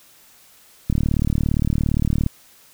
click train, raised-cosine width 5 ms, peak -7 dBFS, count 52, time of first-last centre 0.9-2.264 s, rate 37.4 Hz, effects white hiss -51 dBFS RMS until 2.73 s

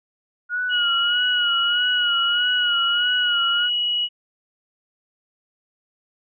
sine tone with vibrato, 1432 Hz, F6, 43 cents sharp, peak -21 dBFS, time 0.49-3.7 s, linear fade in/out 50 ms, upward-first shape sine, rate 1.6 Hz, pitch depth 66 cents each way
sine tone, 2917 Hz, F#7, 25 cents flat, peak -19 dBFS, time 0.69-4.09 s, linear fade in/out 50 ms
effects none

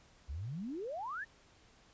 sine exponential sweep, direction up, 61.3 to 1864 Hz, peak -38 dBFS, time 0.28-1.25 s, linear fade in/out 20 ms, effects pink hiss -64 dBFS RMS until 1.93 s + resampled to 16000 Hz

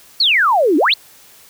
sine exponential two-way sweep, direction down then up, 4620 to 277.2 to 4620 Hz, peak -10 dBFS, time 0.2-0.94 s, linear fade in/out 5 ms, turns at 0.77 s, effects white hiss -45 dBFS RMS until 1.49 s

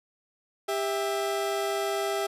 30% pulse tone pair together, 397.6 / 656.9 Hz, G4 / E5, +25 / -6 cents, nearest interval major sixth, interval 869 cents, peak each -26 / -28 dBFS, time 0.68-2.27 s, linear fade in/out 10 ms, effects resampled to 32000 Hz

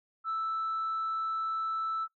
sine tone, 1318.5 Hz, E6, in tune, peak -28 dBFS, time 0.24-2.08 s, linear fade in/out 50 ms, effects noise-tail reverb RT60 0.1 s tail -18 dB re dry + tanh soft clip ceiling -27 dBFS

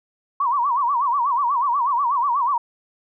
sine tone with vibrato, 1041 Hz, C6, 9 cents flat, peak -17 dBFS, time 0.4-2.58 s, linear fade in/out 5 ms, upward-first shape sine, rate 8.2 Hz, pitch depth 190 cents each way, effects none

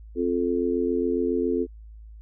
sine chord, F major, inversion second, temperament just, 261.9 / 349.2 / 436.5 Hz, C4 / F4 / A4, +2 / 0 / -14 cents, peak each -26 dBFS, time 0.15-1.67 s, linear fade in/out 50 ms, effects added 54 Hz sine -41 dBFS peak until 2.21 s

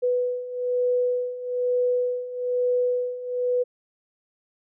sine beating tone pair, 494.1 / 495.2 Hz, B4 / B4, +1 / +5 cents, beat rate 1.1 Hz, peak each -27 / -23 dBFS, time 0.02-3.64 s, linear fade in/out 20 ms, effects none

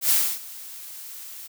blue noise with ADSR envelope, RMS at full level -18 dBFS, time 0.01-1.48 s, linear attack 97 ms, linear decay 280 ms, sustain -21 dB, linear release 21 ms, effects none

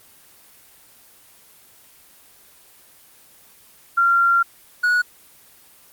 sine / triangle tone pair in turn, 1380 / 1462.1 Hz, F6 / F#6, -21 / -21 cents, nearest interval minor second, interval 100 cents, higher second, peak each -13 dBFS, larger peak neither, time 3.97-4.43 / 4.83-5.02 s, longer first, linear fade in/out 10 ms, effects white hiss -50 dBFS RMS until 5.92 s + Opus 24 kbps

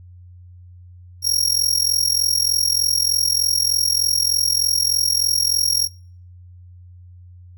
sawtooth tone with amplitude modulation, 5588 Hz, F8, in tune, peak -10 dBFS, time 1.22-5.89 s, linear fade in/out 50 ms, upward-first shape sine, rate 43.3 Hz, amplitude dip 85%, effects noise-tail reverb RT60 0.5 s tail -26 dB re dry + added 89 Hz sine -40 dBFS peak until 7.57 s

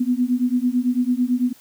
sine beating tone pair, 243.6 / 252.6 Hz, B3 / B3, -24 / +39 cents, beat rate 9 Hz, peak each -20 dBFS, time 0-1.53 s, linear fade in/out 10 ms, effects white hiss -51 dBFS RMS until 1.6 s

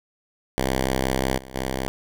5% pulse tone with level steps, 65.41 Hz, C2, in tune, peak -10 / -28 / -14 dBFS, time 0.58-1.88 s, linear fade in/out 0 ms, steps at 1.37 / 1.54 s, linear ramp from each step 20 ms, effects none

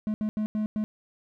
triangle tone bursts at uneven times, 213.9 Hz, A3, 49 cents flat, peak -23 dBFS, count 5, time 0.07-0.14 / 0.21-0.29 / 0.37-0.46 / 0.55-0.66 / 0.76-0.84 s, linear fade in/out 0 ms, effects none

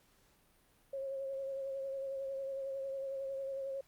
sine tone with vibrato, 542 Hz, C#5, 39 cents flat, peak -37 dBFS, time 0.93-3.81 s, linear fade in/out 5 ms, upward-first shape sine, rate 11 Hz, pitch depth 27 cents each way, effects pink hiss -69 dBFS RMS until 3.87 s + Opus 48 kbps

